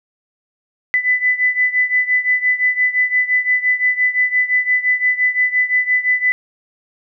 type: beating tone pair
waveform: sine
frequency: 1997 / 2002.8 Hz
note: B6 / B6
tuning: +19 / +24 cents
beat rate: 5.8 Hz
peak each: -15 / -18 dBFS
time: 0.94-6.32 s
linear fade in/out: 0 ms
effects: none